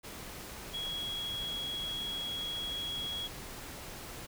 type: tone in noise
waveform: sine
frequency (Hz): 3322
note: G#7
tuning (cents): 0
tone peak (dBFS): -35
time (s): 0.73-3.28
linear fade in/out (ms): 20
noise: pink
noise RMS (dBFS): -45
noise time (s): 0.03-4.27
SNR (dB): +7
effects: none